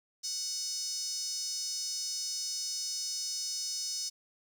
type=tone with high-pass filter; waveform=5% pulse; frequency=740 Hz; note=F#5; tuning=in tune; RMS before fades=-36 dBFS; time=0.23-4.1 s; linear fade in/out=20 ms; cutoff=5300 Hz; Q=4.7; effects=10-bit